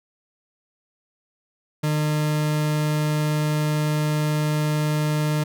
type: tone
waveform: 40% pulse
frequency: 151.5 Hz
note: D#3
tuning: 46 cents flat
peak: -19 dBFS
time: 1.83-5.44 s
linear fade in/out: 10 ms
effects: none